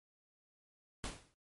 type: noise with exponential decay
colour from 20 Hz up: pink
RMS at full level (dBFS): -38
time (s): 1.04-1.34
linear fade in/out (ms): 0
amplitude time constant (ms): 64
effects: MP3 48 kbps